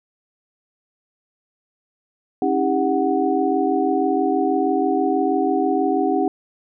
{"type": "tone cluster", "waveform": "sine", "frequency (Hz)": [274.4, 320.6, 398.9, 741], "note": ["C#4", "E4", "G4", "F#5"], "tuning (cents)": [-17, -48, 30, 2], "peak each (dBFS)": -22, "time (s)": [2.42, 6.28], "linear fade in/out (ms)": 2, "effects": []}